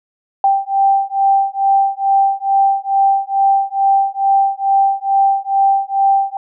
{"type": "beating tone pair", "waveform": "sine", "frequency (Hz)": [784, 786.3], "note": ["G5", "G5"], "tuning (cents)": [0, 5], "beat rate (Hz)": 2.3, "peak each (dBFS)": -14, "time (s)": [0.44, 6.37], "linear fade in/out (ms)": 2, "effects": []}